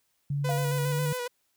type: tone with pitch glide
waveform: sine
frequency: 142.3 to 148.34 Hz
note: C#3 to D3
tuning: +46 to +18 cents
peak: -26 dBFS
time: 0.3-1.13 s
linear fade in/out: 5 ms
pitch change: +72 cents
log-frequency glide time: 0.84-1 s
type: tone with vibrato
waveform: sawtooth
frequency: 493.9 Hz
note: B4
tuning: in tune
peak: -27 dBFS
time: 0.44-1.28 s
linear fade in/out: 10 ms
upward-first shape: square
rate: 7.3 Hz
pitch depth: 29 cents each way
type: high-pass noise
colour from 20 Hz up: pink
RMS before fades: -43 dBFS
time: 0.49-1.18 s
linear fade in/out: 10 ms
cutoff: 6600 Hz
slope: 48 dB/octave
type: tone with exponential decay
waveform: sine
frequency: 695 Hz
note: F5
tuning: 9 cents flat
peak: -28 dBFS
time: 0.49-0.95 s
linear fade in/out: 0 ms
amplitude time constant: 100 ms
effects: white hiss -73 dBFS RMS until 1.56 s